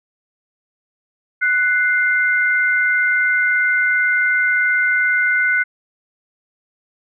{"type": "tone pair together", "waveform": "sine", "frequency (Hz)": [1484.2, 2093], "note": ["F#6", "C7"], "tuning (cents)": [5, 0], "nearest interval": "tritone", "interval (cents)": 595, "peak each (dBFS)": [-15, -18], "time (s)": [1.41, 5.64], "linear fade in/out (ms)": 20, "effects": []}